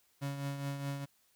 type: tone with tremolo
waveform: 35% pulse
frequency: 140 Hz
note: C#3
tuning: 18 cents sharp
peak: -32 dBFS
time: 0.21-1.06 s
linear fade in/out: 20 ms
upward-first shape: triangle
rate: 4.8 Hz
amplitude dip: 55%
effects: white hiss -71 dBFS RMS until 1.35 s